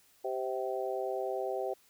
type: harmonic tone with a mistuned harmonic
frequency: 130 Hz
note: C3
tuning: 11 cents flat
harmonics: 3 / 4 / 5 / 6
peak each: -36 / -37 / -38 / -39 dBFS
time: 0.24-1.74 s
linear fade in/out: 10 ms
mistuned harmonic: 6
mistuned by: -23 cents
effects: white hiss -65 dBFS RMS until 1.89 s